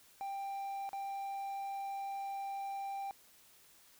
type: tone with dropouts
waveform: triangle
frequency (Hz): 789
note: G5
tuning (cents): +11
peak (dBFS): -36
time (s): 0.21-3.11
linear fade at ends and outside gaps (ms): 0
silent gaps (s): 0.891-0.931
effects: white hiss -63 dBFS RMS until 3.99 s